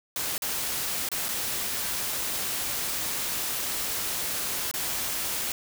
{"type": "noise with dropouts", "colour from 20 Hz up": "white", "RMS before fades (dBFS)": -30, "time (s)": [0.16, 5.52], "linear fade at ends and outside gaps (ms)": 1, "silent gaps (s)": [[0.38, 0.421], [1.088, 1.116], [1.284, 1.288], [4.713, 4.739]], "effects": []}